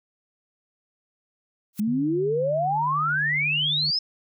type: noise with exponential growth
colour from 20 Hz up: blue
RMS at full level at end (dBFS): -33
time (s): 1.73-1.8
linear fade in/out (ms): 2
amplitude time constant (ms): 15
type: exponential sweep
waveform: sine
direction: up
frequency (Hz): 202.1 to 5274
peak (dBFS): -21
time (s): 1.79-3.99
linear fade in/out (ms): 5
type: tone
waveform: sine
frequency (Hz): 149.8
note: D3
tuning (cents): +35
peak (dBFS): -31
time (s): 1.87-3.91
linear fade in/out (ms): 10
effects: none